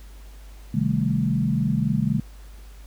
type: chord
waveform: sine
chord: A half-diminished seventh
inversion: first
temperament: equal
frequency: 130.81 / 155.56 / 196 / 220 Hz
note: C3 / Eb3 / G3 / A3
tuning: 0 / 0 / 0 / 0 cents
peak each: -25 dBFS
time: 0.74-2.2 s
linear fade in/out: 5 ms
effects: added 50 Hz sine -40 dBFS peak until 2.86 s + pink hiss -53 dBFS RMS until 2.86 s